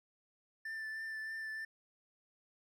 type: tone with vibrato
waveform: triangle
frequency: 1771 Hz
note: A6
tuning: 11 cents sharp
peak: -38 dBFS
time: 0.65-1.65 s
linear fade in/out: 5 ms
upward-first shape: triangle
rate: 3.2 Hz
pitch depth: 20 cents each way
effects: none